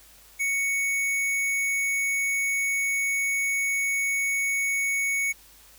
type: tone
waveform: square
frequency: 2223 Hz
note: C#7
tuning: 4 cents sharp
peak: -24 dBFS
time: 0.39-5.33 s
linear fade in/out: 20 ms
effects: added 50 Hz sine -59 dBFS peak until 5.78 s + white hiss -53 dBFS RMS until 5.78 s